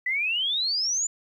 sine exponential sweep, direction up, 1955 to 7130 Hz, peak -23 dBFS, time 0.06-1.07 s, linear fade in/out 5 ms, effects 10-bit

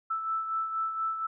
sine beating tone pair, 1318.5 / 1322.7 Hz, E6 / E6, 0 / +5 cents, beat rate 4.2 Hz, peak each -29 / -38 dBFS, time 0.1-1.27 s, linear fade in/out 10 ms, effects none

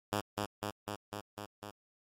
5% pulse tone with echo, 103.83 Hz, G#2, in tune, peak -20 dBFS, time 0.12-0.21 s, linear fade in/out 10 ms, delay 250 ms, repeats 6, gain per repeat -2 dB, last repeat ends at 1.71 s, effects MP3 64 kbps

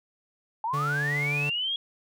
sine linear sweep, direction up, 854 to 3326 Hz, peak -26 dBFS, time 0.64-1.76 s, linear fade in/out 2 ms
45% pulse tone, 145.1 Hz, D3, 21 cents flat, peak -29 dBFS, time 0.73-1.5 s, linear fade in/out 10 ms
effects none

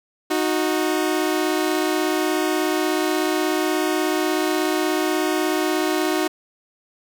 sawtooth tone pair together, 310.4 / 366.9 Hz, D#4 / F#4, -4 / -15 cents, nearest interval minor third, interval 289 cents, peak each -18 dBFS, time 0.3-6.28 s, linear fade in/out 10 ms, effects none

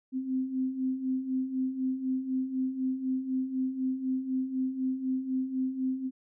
sine beating tone pair, 257.4 / 261.4 Hz, C4 / C4, -28 / -1 cents, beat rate 4 Hz, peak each -35 / -29 dBFS, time 0.12-6.11 s, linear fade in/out 50 ms, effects none

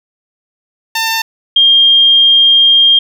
10% pulse / sine tone pair in turn, 899 / 3213 Hz, A5 / G7, +37 / +42 cents, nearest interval octave + minor seventh, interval 2205 cents, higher second, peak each -4 dBFS, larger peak neither, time 0.95-1.22 / 1.56-2.99 s, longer second, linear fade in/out 5 ms, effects none

